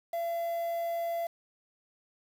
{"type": "tone with quantisation", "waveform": "triangle", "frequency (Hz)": 678, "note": "E5", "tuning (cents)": 49, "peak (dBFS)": -28, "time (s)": [0.13, 1.27], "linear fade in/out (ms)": 5, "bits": 8, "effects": []}